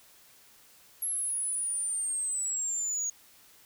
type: exponential sweep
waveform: sine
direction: down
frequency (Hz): 11300 to 6650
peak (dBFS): -27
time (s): 1.02-3.1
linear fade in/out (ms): 5
effects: tanh soft clip ceiling -27 dBFS + white hiss -58 dBFS RMS until 3.65 s